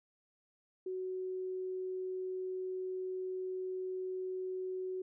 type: tone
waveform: sine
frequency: 372 Hz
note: F#4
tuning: 9 cents sharp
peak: -36 dBFS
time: 0.86-5.02 s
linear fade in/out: 5 ms
effects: none